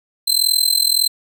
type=tone with amplitude modulation; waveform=sawtooth; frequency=4100 Hz; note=C8; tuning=36 cents flat; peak=-7 dBFS; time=0.27-1.08 s; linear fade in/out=10 ms; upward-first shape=sine; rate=41.7 Hz; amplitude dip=90%; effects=none